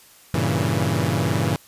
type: chord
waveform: sawtooth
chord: G diminished seventh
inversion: none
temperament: equal with one note detuned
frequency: 98 / 116.54 / 139.23 / 164.81 Hz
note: G2 / Bb2 / Db3 / Fb3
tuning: 0 / 0 / +8 / 0 cents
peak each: -21 dBFS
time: 0.34-1.56 s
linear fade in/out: 0 ms
effects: white hiss -50 dBFS RMS until 1.67 s + resampled to 32000 Hz